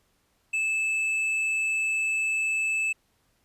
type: tone with hard clipping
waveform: sine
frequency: 2621 Hz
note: E7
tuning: 11 cents flat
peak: -25 dBFS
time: 0.53-2.93 s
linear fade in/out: 10 ms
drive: 5 dB
effects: pink hiss -69 dBFS RMS until 3.44 s + resampled to 32000 Hz